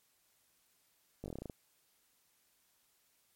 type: slowing click train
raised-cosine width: 2 ms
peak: -29 dBFS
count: 10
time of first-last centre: 1.24-1.498 s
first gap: 19 ms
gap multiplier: 1.1
effects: white hiss -73 dBFS RMS until 3.35 s + MP3 64 kbps